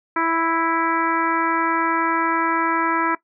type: harmonic tone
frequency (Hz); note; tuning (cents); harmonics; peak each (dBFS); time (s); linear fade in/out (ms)
329.6; E4; 0; 1 / 2 / 3 / 4 / 5 / 6 / 7; -24 / -32 / -23 / -23 / -27 / -30 / -33; 0.16-3.15; 5
effects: noise-tail reverb RT60 0.1 s tail -17 dB re dry